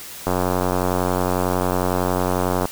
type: click train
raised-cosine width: 1 ms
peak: -6 dBFS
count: 218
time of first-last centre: 0.27-2.655 s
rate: 91 Hz
effects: white hiss -36 dBFS RMS until 2.71 s